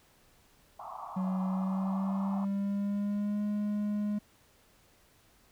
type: band-pass noise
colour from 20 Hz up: white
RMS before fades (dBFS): -43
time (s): 0.79-2.45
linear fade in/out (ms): 5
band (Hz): 650 to 1200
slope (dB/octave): 96
type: tone with pitch glide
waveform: triangle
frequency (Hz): 187.2 to 207.7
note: F#3 to G#3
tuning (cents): +20 to 0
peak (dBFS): -27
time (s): 1.16-4.19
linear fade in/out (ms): 10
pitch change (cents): +180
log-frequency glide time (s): 1.43-3.42
effects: pink hiss -64 dBFS RMS until 5.51 s